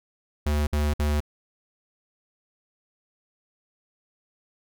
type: tone bursts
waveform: square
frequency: 74.3 Hz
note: D2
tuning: 21 cents sharp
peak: -22 dBFS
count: 3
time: 0.46-1.204 s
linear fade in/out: 5 ms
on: 210 ms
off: 57 ms
effects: none